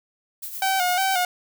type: noise with tremolo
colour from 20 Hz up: violet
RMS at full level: -32 dBFS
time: 0.42-1.24 s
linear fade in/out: 10 ms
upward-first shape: sine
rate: 8.7 Hz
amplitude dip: 50%
type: tone with vibrato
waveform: sawtooth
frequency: 744 Hz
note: F#5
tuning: 9 cents sharp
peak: -16 dBFS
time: 0.62-1.25 s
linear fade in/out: 2 ms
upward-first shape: square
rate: 2.8 Hz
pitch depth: 57 cents each way
effects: none